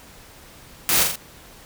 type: noise with echo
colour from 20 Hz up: white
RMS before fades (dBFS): -19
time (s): 0.89-1.03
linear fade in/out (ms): 0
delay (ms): 42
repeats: 3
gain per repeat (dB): -4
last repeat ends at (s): 1.156
effects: pink hiss -46 dBFS RMS until 1.65 s